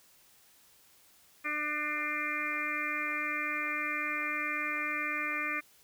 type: harmonic tone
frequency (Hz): 299.4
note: D4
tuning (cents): +33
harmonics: 1 / 2 / 4 / 5 / 6 / 7 / 8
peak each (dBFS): -43 / -47 / -38 / -42 / -39 / -36 / -36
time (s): 1.44-5.61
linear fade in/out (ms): 20
effects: white hiss -62 dBFS RMS until 5.83 s